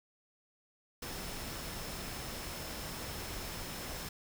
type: tone in noise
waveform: sine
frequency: 5274 Hz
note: E8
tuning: in tune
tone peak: -52 dBFS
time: 1.02-4.09 s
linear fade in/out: 5 ms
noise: pink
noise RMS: -42 dBFS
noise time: 1.02-4.09 s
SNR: -13 dB
effects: none